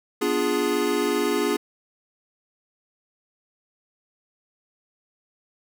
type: chord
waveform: square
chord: B diminished seventh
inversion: none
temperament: equal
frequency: 246.9 / 293.7 / 349.2 / 415.3 Hz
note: B3 / D4 / F4 / Ab4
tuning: 0 / 0 / 0 / 0 cents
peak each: -30 / -28 / -28 / -25 dBFS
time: 0.21-1.57 s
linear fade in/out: 10 ms
effects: none